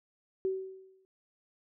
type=tone with exponential decay; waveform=sine; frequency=380 Hz; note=F#4; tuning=46 cents sharp; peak=-26 dBFS; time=0.45-1.05 s; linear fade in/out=0 ms; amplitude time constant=130 ms; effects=none